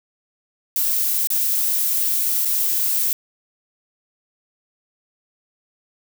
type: noise with dropouts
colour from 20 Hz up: violet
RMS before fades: -20 dBFS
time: 0.76-3.13 s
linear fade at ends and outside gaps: 1 ms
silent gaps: 1.272-1.303 / 2.45-2.455 s
effects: none